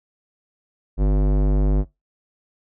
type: tone with low-pass filter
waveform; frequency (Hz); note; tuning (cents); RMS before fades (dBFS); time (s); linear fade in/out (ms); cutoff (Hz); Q
square; 49.78; G1; +27; -17; 0.97-1.85; 50; 520; 0.83
effects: noise-tail reverb RT60 0.2 s tail -21 dB re dry